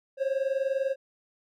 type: tone pair together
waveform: triangle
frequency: 530.9 / 551 Hz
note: C5 / C#5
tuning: +25 / -11 cents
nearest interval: minor second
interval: 64 cents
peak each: -26 / -27 dBFS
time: 0.17-0.96 s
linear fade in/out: 50 ms
effects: none